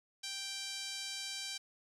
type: tone with band-pass filter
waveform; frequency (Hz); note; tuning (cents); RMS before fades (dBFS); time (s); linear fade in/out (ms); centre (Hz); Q
5% pulse; 784; G5; 0; -42; 0.23-1.58; 10; 4100; 1
effects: resampled to 32000 Hz + 10-bit